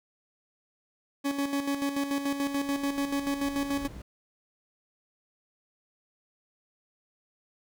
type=tone with tremolo; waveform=40% pulse; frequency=280.1 Hz; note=C#4; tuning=18 cents sharp; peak=-25 dBFS; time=1.24-3.88 s; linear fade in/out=20 ms; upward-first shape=square; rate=6.9 Hz; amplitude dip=55%
type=noise with exponential growth; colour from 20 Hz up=brown; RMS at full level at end=-39 dBFS; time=1.39-4.02 s; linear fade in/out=5 ms; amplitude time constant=570 ms
effects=none